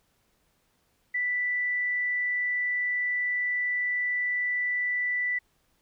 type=tone; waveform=sine; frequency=1975.5 Hz; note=B6; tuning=in tune; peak=-25 dBFS; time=1.14-5.39 s; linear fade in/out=10 ms; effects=pink hiss -70 dBFS RMS until 5.81 s